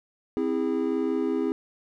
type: chord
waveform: triangle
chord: C augmented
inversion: none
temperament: just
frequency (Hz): 261.6 / 327 / 408.8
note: C4 / E4 / G#4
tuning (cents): 0 / -14 / -27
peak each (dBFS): -26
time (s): 0.37-1.52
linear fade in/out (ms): 0
effects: none